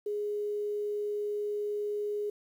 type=tone with quantisation; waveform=sine; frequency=415.3 Hz; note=G#4; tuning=in tune; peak=-30 dBFS; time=0.06-2.3 s; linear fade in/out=5 ms; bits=10; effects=none